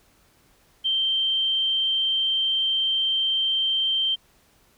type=tone; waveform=sine; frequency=3136 Hz; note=G7; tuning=in tune; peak=-20 dBFS; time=0.84-4.16 s; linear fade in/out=20 ms; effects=pink hiss -60 dBFS RMS until 4.77 s